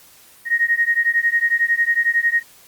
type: beating tone pair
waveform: sine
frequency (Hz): 1864.7 / 1875.7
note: A#6 / A#6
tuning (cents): 0 / +10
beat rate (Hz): 11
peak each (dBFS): -18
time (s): 0.45-2.43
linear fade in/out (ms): 50
effects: white hiss -48 dBFS RMS until 2.67 s + Opus 48 kbps